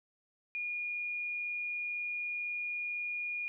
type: tone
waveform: sine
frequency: 2434 Hz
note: D#7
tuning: 39 cents flat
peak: -34 dBFS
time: 0.55-3.48 s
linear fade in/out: 0 ms
effects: none